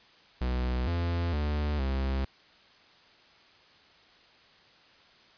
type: tone with pitch steps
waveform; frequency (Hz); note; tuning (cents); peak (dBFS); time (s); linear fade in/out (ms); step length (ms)
45% pulse; 62.2 / 85.8 / 74.2 / 66.7; B1 / F2 / D2 / C2; +13 / -30 / +18 / +34; -27; 0.41-2.25; 5; 460
effects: white hiss -58 dBFS RMS until 5.37 s + resampled to 11025 Hz